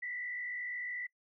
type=tone with frequency modulation; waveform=sine; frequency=1975.5 Hz; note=B6; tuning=in tune; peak=-37 dBFS; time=0.02-1.07 s; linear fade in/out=10 ms; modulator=54 Hz; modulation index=0.92; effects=noise-tail reverb RT60 0.1 s tail -23 dB re dry